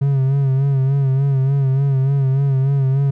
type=tone with vibrato; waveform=triangle; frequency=136.1 Hz; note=C#3; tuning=31 cents flat; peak=-11 dBFS; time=0.01-3.11 s; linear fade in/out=10 ms; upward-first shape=sine; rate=3.4 Hz; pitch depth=54 cents each way; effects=none